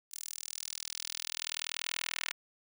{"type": "tone with high-pass filter sweep", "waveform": "10% pulse", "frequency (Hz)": 40.46, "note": "E1", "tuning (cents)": -32, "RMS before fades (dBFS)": -40, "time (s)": [0.11, 2.32], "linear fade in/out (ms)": 10, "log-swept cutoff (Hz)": [7400, 2100], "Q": 1.3, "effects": []}